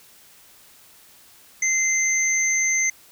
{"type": "tone pair together", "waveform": "sine", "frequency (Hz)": [2075, 6218], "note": ["C7", "G8"], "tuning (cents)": [-15, -15], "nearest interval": "octave + perfect fifth", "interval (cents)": 1900, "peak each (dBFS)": -21, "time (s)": [1.62, 2.9], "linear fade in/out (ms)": 5, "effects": ["white hiss -51 dBFS RMS until 3.11 s"]}